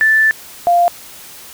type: tone pair in turn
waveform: sine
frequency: 1760 / 696.7 Hz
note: A6 / F5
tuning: 0 / -4 cents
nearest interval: octave + major third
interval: 1604 cents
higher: first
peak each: -8 dBFS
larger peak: neither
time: 0.01-0.31 / 0.67-0.88 s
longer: first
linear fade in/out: 0 ms
effects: white hiss -36 dBFS RMS until 1.53 s